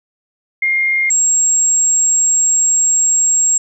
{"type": "tone pair in turn", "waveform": "sine", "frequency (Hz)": [2123, 7566], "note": ["C7", "A#8"], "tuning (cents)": [25, 25], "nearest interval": "octave + minor seventh", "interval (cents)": 2200, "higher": "second", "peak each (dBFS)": [-12, -10], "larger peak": "second", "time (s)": [[0.62, 1.1], [1.1, 3.58]], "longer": "second", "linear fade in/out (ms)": 5, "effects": []}